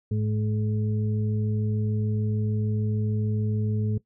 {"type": "harmonic tone", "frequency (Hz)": 106.7, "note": "G#2", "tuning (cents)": 47, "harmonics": [1, 2, 4], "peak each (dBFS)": [-24, -30, -36], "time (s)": [0.11, 3.98], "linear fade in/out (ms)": 5, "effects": ["noise-tail reverb RT60 0.1 s tail -18 dB re dry"]}